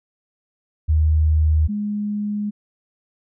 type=tone pair in turn; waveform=sine; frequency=77.78 / 207.6 Hz; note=D#2 / G#3; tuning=0 / 0 cents; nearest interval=octave + perfect fourth; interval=1700 cents; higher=second; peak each=-13 / -21 dBFS; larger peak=first; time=0.88-1.68 / 1.68-2.51 s; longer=second; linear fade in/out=20 ms; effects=none